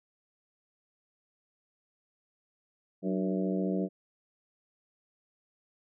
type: harmonic tone with a mistuned harmonic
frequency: 94 Hz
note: F#2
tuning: 28 cents sharp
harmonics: 2 / 3 / 4 / 5 / 6 / 7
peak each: -30 / -34 / -36 / -38 / -40 / -41 dBFS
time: 3.02-3.89 s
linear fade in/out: 50 ms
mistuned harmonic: 3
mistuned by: +87 cents
effects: none